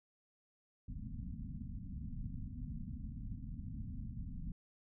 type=low-pass noise; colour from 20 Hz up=pink; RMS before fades=-44 dBFS; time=0.88-4.52 s; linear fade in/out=2 ms; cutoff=260 Hz; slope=96 dB/octave; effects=none